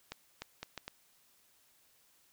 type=accelerating click train; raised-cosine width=0.2 ms; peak=-23 dBFS; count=5; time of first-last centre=0.12-0.88 s; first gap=300 ms; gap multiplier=0.7; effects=white hiss -68 dBFS RMS until 2.32 s